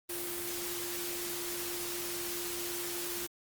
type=tone in noise; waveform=sine; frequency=349.2 Hz; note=F4; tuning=in tune; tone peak=-41 dBFS; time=0.09-3.27 s; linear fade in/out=10 ms; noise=white; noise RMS=-38 dBFS; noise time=0.09-3.27 s; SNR=-6 dB; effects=Opus 32 kbps